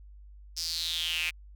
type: tone with high-pass filter sweep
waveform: square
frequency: 82.41 Hz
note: E2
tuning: in tune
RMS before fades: -32 dBFS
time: 0.56-1.31 s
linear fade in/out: 20 ms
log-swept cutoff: 5300 to 2400 Hz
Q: 6.7
effects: added 50 Hz sine -47 dBFS peak until 1.55 s